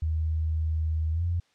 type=tone with pitch glide; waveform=sine; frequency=79.2 to 86.37 Hz; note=D#2 to F2; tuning=+31 to -19 cents; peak=-24 dBFS; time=0.02-1.4 s; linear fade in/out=5 ms; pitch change=+150 cents; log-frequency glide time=1.12-1.23 s; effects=white hiss -67 dBFS RMS until 1.54 s + low-pass 5000 Hz 12 dB/octave